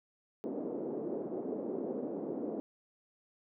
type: band-pass noise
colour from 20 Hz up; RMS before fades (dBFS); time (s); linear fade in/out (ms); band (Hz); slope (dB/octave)
white; -38; 0.44-2.6; 0; 230 to 460; 24
effects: none